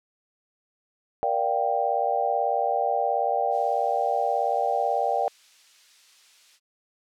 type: chord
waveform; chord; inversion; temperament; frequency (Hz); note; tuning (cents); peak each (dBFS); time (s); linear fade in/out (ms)
sine; G minor seventh; first; just; 470.4 / 588 / 705.6 / 784; Bb4 / D5 / F5 / G5; +16 / +2 / +18 / 0; -30 / -28 / -27 / -25; 1.23-5.28; 0
type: noise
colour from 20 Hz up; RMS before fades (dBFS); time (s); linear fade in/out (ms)
violet; -40; 3.5-6.6; 50
effects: low-pass 4000 Hz 12 dB/octave